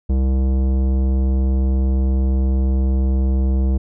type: tone with tanh clipping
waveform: sine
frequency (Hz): 65.7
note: C2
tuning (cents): +8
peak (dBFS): -16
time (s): 0.09-3.78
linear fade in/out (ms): 10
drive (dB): 15
effects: none